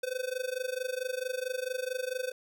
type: tone with amplitude modulation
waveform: square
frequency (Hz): 510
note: C5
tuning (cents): -44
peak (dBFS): -29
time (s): 0.03-2.32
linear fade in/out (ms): 5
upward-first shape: sine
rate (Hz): 24.5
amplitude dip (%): 90
effects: none